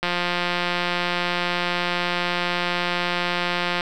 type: click train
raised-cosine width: 0.3 ms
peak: -7 dBFS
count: 666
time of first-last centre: 0.03-3.808 s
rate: 176 Hz
effects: 8-bit